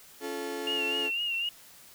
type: chord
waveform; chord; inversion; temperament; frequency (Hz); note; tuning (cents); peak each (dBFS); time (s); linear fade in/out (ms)
35% pulse; Db augmented; none; just; 277.2 / 346.5 / 433.1; Db4 / F4 / A4; 0 / -14 / -27; -38 / -38 / -34; 0.2-1.11; 50
type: tone with vibrato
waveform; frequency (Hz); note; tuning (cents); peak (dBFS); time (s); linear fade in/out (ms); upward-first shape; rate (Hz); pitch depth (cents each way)
sine; 2794; F7; 0; -28; 0.67-1.49; 2; sine; 4; 54
effects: white hiss -53 dBFS RMS until 1.94 s

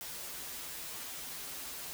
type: noise with comb filter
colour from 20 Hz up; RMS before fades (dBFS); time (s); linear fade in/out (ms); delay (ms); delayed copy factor
white; -43; 0.01-1.93; 0; 9.7; -0.75
effects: none

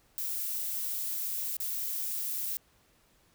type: noise with dropouts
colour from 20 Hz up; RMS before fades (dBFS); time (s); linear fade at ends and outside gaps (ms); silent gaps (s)
violet; -34; 0.18-2.57; 0; 1.567-1.602
effects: pink hiss -66 dBFS RMS until 3.34 s

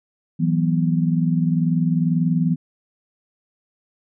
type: chord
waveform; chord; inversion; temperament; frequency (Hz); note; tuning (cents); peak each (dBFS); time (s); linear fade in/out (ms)
sine; E suspended second; none; equal; 164.81 / 185 / 246.9; E3 / F#3 / B3; 0 / 0 / 0; -18 / -23 / -23; 0.39-2.56; 20
effects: none

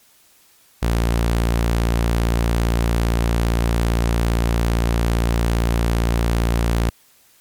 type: tone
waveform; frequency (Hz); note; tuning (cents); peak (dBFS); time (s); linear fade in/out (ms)
sawtooth; 57.6; A#1; -20; -12; 0.82-6.9; 10
effects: white hiss -54 dBFS RMS until 7.4 s + MP3 96 kbps

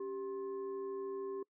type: tone with frequency modulation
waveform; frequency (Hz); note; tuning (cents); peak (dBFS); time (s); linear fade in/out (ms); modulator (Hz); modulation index
sine; 392; G4; 0; -38; 0-1.43; 5; 671; 0.46
effects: noise-tail reverb RT60 0.1 s tail -24 dB re dry

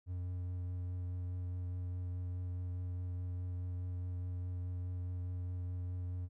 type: tone with vibrato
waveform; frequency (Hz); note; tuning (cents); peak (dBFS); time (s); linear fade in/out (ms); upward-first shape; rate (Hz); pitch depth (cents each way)
triangle; 89.8; F2; +49; -35; 0.06-6.29; 50; triangle; 4.8; 15
effects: none

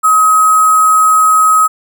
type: tone with sample-and-hold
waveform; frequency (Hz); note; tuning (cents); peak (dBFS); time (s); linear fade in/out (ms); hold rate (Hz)
sine; 1269; D#6; +34; -5; 0.03-1.68; 20; 8820
effects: none

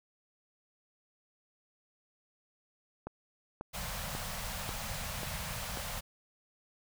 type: click train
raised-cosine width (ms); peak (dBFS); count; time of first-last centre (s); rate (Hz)
1; -25; 6; 3.07-5.773; 1.85
type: band-stop noise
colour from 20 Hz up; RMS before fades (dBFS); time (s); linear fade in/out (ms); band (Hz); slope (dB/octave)
pink; -39; 3.73-6.01; 20; 210 to 520; 48
effects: none

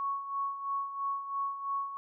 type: tone with tremolo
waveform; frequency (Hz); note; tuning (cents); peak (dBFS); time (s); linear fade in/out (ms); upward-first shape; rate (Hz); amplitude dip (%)
sine; 1108.7; C#6; 0; -29; 0-1.97; 0; sine; 3; 65
effects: none

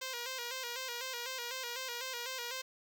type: tone with vibrato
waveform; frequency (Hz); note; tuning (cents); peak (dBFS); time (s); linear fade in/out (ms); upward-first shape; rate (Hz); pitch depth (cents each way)
5% pulse; 498.8; B4; +17; -27; 0.01-2.62; 10; square; 4; 75
effects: none

